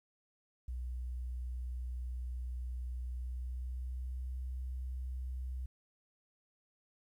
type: tone with pitch glide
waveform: sine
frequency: 61.74 to 63.66 Hz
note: B1 to C2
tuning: 0 to -47 cents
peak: -37 dBFS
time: 0.68-5.66 s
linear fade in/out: 5 ms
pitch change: +53 cents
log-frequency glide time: 3.13-4.39 s
effects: 12-bit